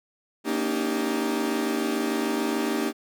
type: chord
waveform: 40% pulse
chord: Eb dominant seventh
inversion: second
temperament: equal with one note detuned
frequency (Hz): 233.1 / 284.3 / 311.1 / 392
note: Bb3 / Db4 / Eb4 / G4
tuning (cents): 0 / +44 / 0 / 0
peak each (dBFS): -29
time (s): 0.44-2.93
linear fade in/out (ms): 50
effects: none